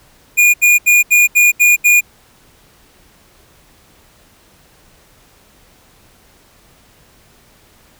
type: tone bursts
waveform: square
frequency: 2436 Hz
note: D#7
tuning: 37 cents flat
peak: -7 dBFS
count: 7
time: 0.37-2.01 s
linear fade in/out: 20 ms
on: 170 ms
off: 75 ms
effects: pink hiss -49 dBFS RMS until 7.99 s